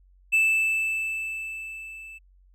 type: tone with level ramp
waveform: triangle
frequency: 2637 Hz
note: E7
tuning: in tune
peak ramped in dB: -15 to -39 dBFS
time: 0.32-2.19 s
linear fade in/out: 20 ms
effects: added 46 Hz sine -54 dBFS peak until 2.54 s